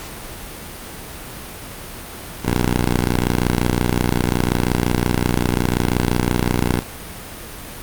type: ring-modulated tone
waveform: 10% pulse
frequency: 60.8 Hz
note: B1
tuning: 26 cents flat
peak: -5 dBFS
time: 2.43-6.83 s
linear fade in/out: 50 ms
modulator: 43.2 Hz
effects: pink hiss -33 dBFS RMS until 7.82 s + Opus 48 kbps